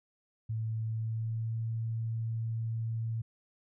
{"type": "tone with pitch glide", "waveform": "sine", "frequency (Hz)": [111.2, 113.34], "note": ["A2", "A#2"], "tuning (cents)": [19, -48], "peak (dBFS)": -31, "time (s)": [0.49, 3.22], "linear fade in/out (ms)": 10, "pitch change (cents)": 33, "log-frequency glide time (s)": [0.85, 1.61], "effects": []}